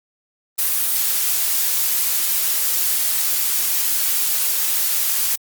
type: noise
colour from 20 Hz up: blue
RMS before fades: -19 dBFS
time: 0.58-5.36 s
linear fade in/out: 10 ms
effects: Opus 32 kbps